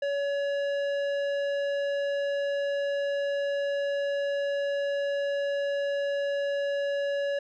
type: tone with tanh clipping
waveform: sine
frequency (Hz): 565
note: C#5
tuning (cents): +33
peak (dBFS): -28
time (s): 0.02-7.39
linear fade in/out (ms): 5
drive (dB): 13
effects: none